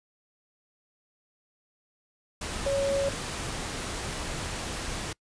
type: tone in noise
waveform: sine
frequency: 554.4 Hz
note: C#5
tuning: in tune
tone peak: -24 dBFS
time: 2.66-3.09 s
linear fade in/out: 5 ms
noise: pink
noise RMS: -34 dBFS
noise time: 2.41-5.13 s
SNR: +7 dB
effects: noise-tail reverb RT60 0.1 s tail -25 dB re dry + resampled to 22050 Hz